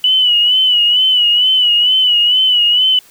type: tone with vibrato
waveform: sine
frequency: 2960 Hz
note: F#7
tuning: in tune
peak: -8 dBFS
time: 0.04-2.99 s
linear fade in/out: 2 ms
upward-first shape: sine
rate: 2.2 Hz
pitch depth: 62 cents each way
effects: white hiss -45 dBFS RMS until 3.1 s